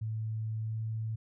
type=tone with pitch glide; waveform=sine; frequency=110 to 110.83 Hz; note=A2 to A2; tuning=0 to +13 cents; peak=-32 dBFS; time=0.01-1.16 s; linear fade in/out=10 ms; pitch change=+13 cents; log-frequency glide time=0.6-0.8 s; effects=none